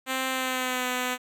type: tone with pitch glide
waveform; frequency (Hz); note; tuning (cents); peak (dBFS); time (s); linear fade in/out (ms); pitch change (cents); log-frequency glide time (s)
5% pulse; 261.6 to 250.9; C4 to B3; 0 to +28; -15; 0.06-1.18; 50; -72; 0.29-0.87
effects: none